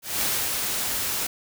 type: noise with ADSR envelope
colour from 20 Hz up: white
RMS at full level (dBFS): -24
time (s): 0.02-1.27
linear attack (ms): 190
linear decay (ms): 290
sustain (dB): -3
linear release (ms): 6
effects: none